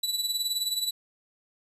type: tone with tremolo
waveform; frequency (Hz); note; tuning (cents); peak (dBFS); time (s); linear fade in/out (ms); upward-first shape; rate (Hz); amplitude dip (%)
sawtooth; 3951; B7; 0; -21; 0.03-0.91; 5; sine; 19; 65
effects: resampled to 32000 Hz + 10-bit